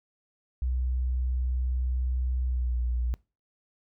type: tone with pitch glide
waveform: sine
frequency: 62.9 to 60.37 Hz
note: B1 to B1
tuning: +32 to -39 cents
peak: -25 dBFS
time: 0.62-3.14 s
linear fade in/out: 0 ms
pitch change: -71 cents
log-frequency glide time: 2.47-2.78 s
effects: noise-tail reverb RT60 0.3 s tail -23 dB re dry